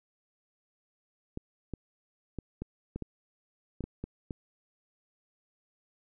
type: clicks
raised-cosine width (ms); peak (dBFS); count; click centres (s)
3; -23; 10; 1.374 / 1.737 / 2.387 / 2.62 / 2.96 / 3.023 / 3.807 / 3.84 / 4.04 / 4.308
effects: none